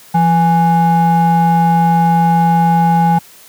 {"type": "ring-modulated tone", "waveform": "triangle", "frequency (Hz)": 329.6, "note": "E4", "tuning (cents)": 0, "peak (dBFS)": -3, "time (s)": [0.14, 3.19], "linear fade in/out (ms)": 10, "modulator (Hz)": 500, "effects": ["white hiss -41 dBFS RMS until 3.48 s", "high-pass 80 Hz 12 dB/octave"]}